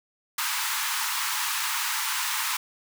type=high-pass noise; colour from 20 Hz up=pink; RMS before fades=-28 dBFS; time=0.38-2.57 s; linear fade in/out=5 ms; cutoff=860 Hz; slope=96 dB/octave; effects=none